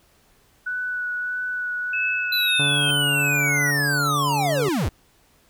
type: tone with vibrato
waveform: sine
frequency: 1480 Hz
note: F#6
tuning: in tune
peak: -24 dBFS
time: 0.66-3.71 s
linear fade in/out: 10 ms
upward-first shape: sine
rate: 1.6 Hz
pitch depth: 14 cents each way
type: tone with tremolo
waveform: sine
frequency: 2600 Hz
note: E7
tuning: 24 cents flat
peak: -21 dBFS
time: 1.93-2.91 s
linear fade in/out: 5 ms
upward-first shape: triangle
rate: 2 Hz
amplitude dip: 60%
type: linear sweep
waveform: square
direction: down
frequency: 4037 to 51.8 Hz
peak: -21 dBFS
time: 2.32-4.89 s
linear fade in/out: 5 ms
type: harmonic tone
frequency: 143.8 Hz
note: D3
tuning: 36 cents flat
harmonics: 1 / 2 / 3 / 4 / 5 / 6 / 7 / 8 / 9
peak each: -25 / -31 / -35 / -37 / -39 / -41 / -42 / -43 / -44 dBFS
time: 2.59-4.69 s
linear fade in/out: 5 ms
effects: pink hiss -59 dBFS RMS until 5.49 s